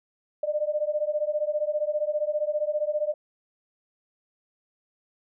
sine beating tone pair, 594 / 609 Hz, D5 / D#5, +20 / -37 cents, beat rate 15 Hz, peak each -27 dBFS, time 0.43-3.14 s, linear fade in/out 5 ms, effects none

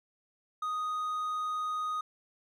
triangle tone, 1244.5 Hz, D#6, in tune, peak -29 dBFS, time 0.62-2.01 s, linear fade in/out 5 ms, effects none

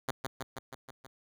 5% pulse tone with echo, 132.3 Hz, C3, 20 cents sharp, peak -19 dBFS, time 0.08-0.11 s, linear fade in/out 5 ms, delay 160 ms, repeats 6, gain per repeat -3 dB, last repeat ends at 1.07 s, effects none

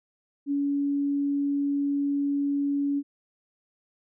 sine tone, 283.1 Hz, C#4, 37 cents sharp, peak -23 dBFS, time 0.46-3.03 s, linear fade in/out 50 ms, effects none

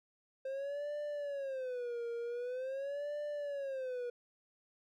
triangle tone with vibrato, 526 Hz, C5, 9 cents sharp, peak -35 dBFS, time 0.45-4.1 s, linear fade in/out 5 ms, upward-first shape sine, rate 0.45 Hz, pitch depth 200 cents each way, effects none

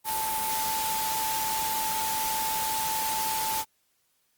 sine tone in noise, 880 Hz, A5, in tune, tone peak -29 dBFS, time 0.04-3.65 s, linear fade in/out 50 ms, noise white, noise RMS -31 dBFS, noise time 0.04-3.65 s, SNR -1 dB, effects white hiss -71 dBFS RMS until 4.37 s + Opus 32 kbps

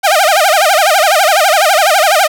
sawtooth tone with vibrato, 698.5 Hz, F5, in tune, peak -3 dBFS, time 0.03-2.28 s, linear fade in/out 20 ms, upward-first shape sine, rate 12 Hz, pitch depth 260 cents each way, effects none

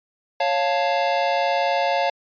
square chord, Db augmented, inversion none, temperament equal, 554.4 / 698.5 / 880 Hz, Db5 / F5 / A5, 0 / 0 / 0 cents, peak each -24 / -23 / -25 dBFS, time 0.4-2.1 s, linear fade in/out 5 ms, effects resampled to 11025 Hz

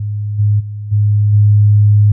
sine tone with level steps, 104.1 Hz, G#2, 5 cents sharp, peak -16 / -8 / -21 / -8 / -5 dBFS, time 0-2.12 s, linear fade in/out 5 ms, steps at 0.38 / 0.59 / 0.91 / 1.32 s, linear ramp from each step 20 ms, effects none

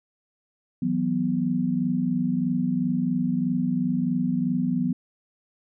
sine chord, E suspended second, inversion none, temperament equal with one note detuned, 161.98 / 185 / 246.9 Hz, E3 / F#3 / B3, -30 / 0 / 0 cents, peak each -29 / -26 / -24 dBFS, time 0.82-4.93 s, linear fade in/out 5 ms, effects none

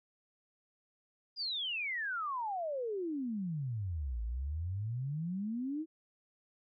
sine exponential two-way sweep, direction down then up, 4989 to 54 to 328.3 Hz, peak -34 dBFS, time 1.36-5.86 s, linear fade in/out 50 ms, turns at 4.22 s, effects none

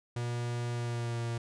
45% pulse tone with pitch glide, 120 to 117.19 Hz, B2 to A#2, -49 to +10 cents, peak -32 dBFS, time 0.16-1.38 s, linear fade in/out 5 ms, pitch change -41 cents, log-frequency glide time 0.73-1.2 s, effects resampled to 22050 Hz

